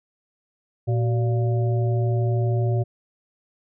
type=harmonic tone with a mistuned harmonic; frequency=116.54 Hz; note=A#2; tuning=in tune; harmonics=1 / 3 / 5 / 6; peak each=-19 / -29 / -33 / -35 dBFS; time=0.87-2.84 s; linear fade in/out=20 ms; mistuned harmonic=3; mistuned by=+130 cents; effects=none